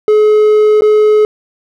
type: tone with dropouts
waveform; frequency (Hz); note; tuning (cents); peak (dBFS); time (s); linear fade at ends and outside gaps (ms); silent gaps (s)
triangle; 425.8; G#4; +43; -3; 0.08-1.25; 1; 0.809-0.82
effects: none